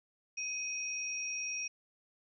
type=tone pair together; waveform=sine; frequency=2508 / 5630 Hz; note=D#7 / F8; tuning=+13 / +13 cents; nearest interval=octave + major second; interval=1400 cents; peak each=-38 / -38 dBFS; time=0.37-1.68 s; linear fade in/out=10 ms; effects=none